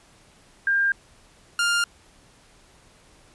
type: tone pair in turn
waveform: sine / sawtooth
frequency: 1600 / 1402.6 Hz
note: G6 / F6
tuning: +35 / +7 cents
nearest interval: major second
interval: 228 cents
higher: first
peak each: -18 / -16 dBFS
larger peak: second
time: 0.67-0.92 / 1.59-1.84 s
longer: neither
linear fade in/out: 2 ms
effects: pink hiss -55 dBFS RMS until 3.34 s + resampled to 24000 Hz

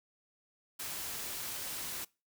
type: noise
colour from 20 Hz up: white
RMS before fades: -40 dBFS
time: 0.79-2.05 s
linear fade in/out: 10 ms
effects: noise-tail reverb RT60 0.3 s tail -24 dB re dry

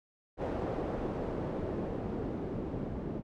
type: noise with low-pass filter sweep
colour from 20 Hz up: white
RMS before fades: -36 dBFS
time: 0.37-3.23 s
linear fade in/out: 50 ms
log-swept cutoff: 540 to 300 Hz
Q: 1.1
effects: none

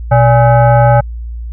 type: tone with frequency modulation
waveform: sine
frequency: 123.47 Hz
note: B2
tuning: in tune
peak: -4 dBFS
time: 0.11-1.01 s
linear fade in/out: 10 ms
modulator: 703 Hz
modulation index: 1.1
effects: added 58 Hz sine -20 dBFS peak until 1.52 s

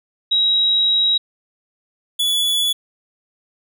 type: tone pair in turn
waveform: sine / 45% pulse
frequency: 3838 / 3419 Hz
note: A#7 / G#7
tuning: +50 / +50 cents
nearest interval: major second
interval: 200 cents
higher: first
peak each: -13 / -16 dBFS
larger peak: first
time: 0.31-1.18 / 2.19-2.73 s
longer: first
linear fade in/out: 10 ms
effects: none

